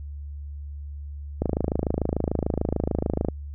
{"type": "click train", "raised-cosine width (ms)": 2, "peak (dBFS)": -10, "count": 51, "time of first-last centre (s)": [1.42, 3.286], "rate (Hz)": 26.8, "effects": ["added 72 Hz sine -33 dBFS peak until 3.54 s"]}